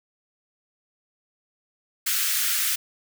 white high-pass noise, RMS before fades -24 dBFS, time 2.06-2.76 s, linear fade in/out 10 ms, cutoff 1300 Hz, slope 48 dB/octave, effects none

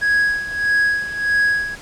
triangle tone with tremolo, 1661.2 Hz, G#6, in tune, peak -11 dBFS, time 0.01-1.76 s, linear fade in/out 20 ms, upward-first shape sine, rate 1.6 Hz, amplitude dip 75%, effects pink hiss -38 dBFS RMS until 1.81 s + low-pass 9000 Hz 12 dB/octave

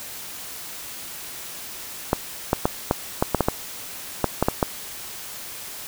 clicks, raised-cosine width 1 ms, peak -3 dBFS, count 12, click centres 2.131 / 2.531 / 2.655 / 2.911 / 3.225 / 3.347 / 3.407 / 3.485 / 4.243 / 4.426 / 4.485 / 4.628 s, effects white hiss -36 dBFS RMS until 5.87 s

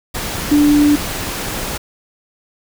sine tone in noise, 293.7 Hz, D4, in tune, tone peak -8 dBFS, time 0.51-0.96 s, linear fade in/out 10 ms, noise pink, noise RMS -23 dBFS, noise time 0.14-1.78 s, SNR +12 dB, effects none

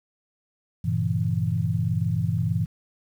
sine chord, G diminished seventh, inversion none, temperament equal, 98 / 116.54 / 138.59 / 164.81 Hz, G2 / Bb2 / Db3 / Fb3, 0 / 0 / 0 / 0 cents, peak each -27 / -26 / -31 / -26 dBFS, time 0.84-2.66 s, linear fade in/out 10 ms, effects 9-bit

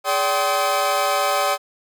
40% pulse tone cluster, 416.3 / 577 / 772 / 1046 / 1269 Hz, G#4 / D5 / G5 / C6 / D#6, +4 / -31 / -27 / -1 / +34 cents, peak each -31 / -22 / -22 / -25 / -23 dBFS, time 0.04-1.58 s, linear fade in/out 50 ms, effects none

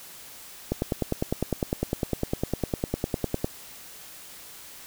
click train, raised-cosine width 2 ms, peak -11 dBFS, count 28, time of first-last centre 0.72-3.445 s, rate 9.91 Hz, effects white hiss -45 dBFS RMS until 4.86 s

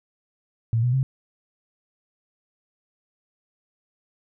sine tone with pitch steps, 114.2 / 123.11 / 132.71 Hz, A#2 / B2 / C3, -35 / -5 / +25 cents, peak -18 dBFS, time 0.73-1.03 s, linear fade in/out 0 ms, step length 100 ms, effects none

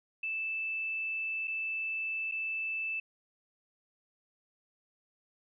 sine tone with dropouts, 2637 Hz, E7, in tune, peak -32 dBFS, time 0.23-3 s, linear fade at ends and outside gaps 5 ms, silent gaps 1.474-1.478 / 2.314-2.32 s, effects none

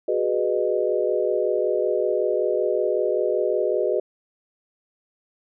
sine chord, G# minor seventh, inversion third, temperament equal with one note detuned, 370 / 415.3 / 493.9 / 613.7 Hz, F#4 / G#4 / B4 / D#5, 0 / 0 / 0 / -24 cents, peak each -25 dBFS, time 0.08-4 s, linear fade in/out 5 ms, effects none

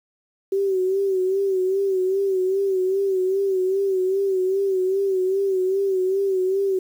sine tone with vibrato, 382.5 Hz, G4, 42 cents flat, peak -18 dBFS, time 0.52-6.79 s, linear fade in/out 5 ms, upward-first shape sine, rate 2.5 Hz, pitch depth 62 cents each way, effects 8-bit

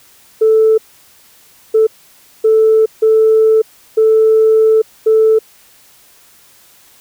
sine tone bursts at uneven times, 440 Hz, A4, in tune, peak -5 dBFS, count 6, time 0.41-0.78 / 1.74-1.87 / 2.44-2.86 / 3.02-3.62 / 3.97-4.82 / 5.06-5.39 s, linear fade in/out 10 ms, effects tanh soft clip ceiling -2 dBFS + white hiss -46 dBFS RMS until 7 s

